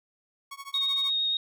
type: tone with tremolo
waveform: sawtooth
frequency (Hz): 1108.7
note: C#6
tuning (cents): 0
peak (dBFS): -32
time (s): 0.51-1.11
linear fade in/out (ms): 5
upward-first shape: triangle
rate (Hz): 13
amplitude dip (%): 100
type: tone with vibrato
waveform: sine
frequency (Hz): 3729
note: A#7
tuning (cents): 0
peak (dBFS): -24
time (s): 0.74-1.37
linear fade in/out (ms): 2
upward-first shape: triangle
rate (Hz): 8.7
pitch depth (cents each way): 12
effects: none